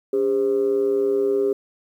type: tone with amplitude modulation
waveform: sine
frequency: 403.1 Hz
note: G4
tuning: 48 cents sharp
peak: -13 dBFS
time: 0.13-1.53 s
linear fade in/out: 5 ms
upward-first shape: sine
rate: 119 Hz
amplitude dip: 75%
effects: tanh soft clip ceiling -11 dBFS + 9-bit